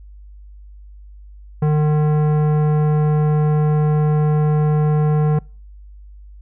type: tone with tanh clipping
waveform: sine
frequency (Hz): 151.3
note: D#3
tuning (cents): -48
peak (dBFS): -15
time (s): 1.62-5.39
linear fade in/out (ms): 5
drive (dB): 15
effects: noise-tail reverb RT60 0.4 s tail -26 dB re dry + added 50 Hz sine -37 dBFS peak until 6.41 s